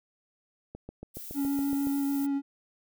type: click train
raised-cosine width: 2 ms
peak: -27 dBFS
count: 9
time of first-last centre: 0.75-1.87 s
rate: 7.14 Hz
type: noise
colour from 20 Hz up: violet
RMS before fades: -42 dBFS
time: 1.14-2.27 s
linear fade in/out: 20 ms
type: tone with vibrato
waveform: triangle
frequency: 279.2 Hz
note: C#4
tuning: 13 cents sharp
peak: -24 dBFS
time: 1.34-2.42 s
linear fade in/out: 50 ms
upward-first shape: sine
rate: 6.7 Hz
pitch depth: 11 cents each way
effects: none